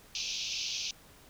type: band-pass noise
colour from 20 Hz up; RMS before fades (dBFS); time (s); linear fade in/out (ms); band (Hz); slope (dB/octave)
white; -36; 0.15-0.91; 2; 2400 to 6300; 96
effects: pink hiss -57 dBFS RMS until 1.29 s